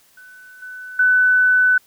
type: tone with level steps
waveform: sine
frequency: 1500 Hz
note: F#6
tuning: 23 cents sharp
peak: -40 / -31 / -11 dBFS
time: 0.17-1.78 s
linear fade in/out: 5 ms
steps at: 0.62 / 0.99 s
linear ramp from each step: 5 ms
effects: white hiss -55 dBFS RMS until 1.86 s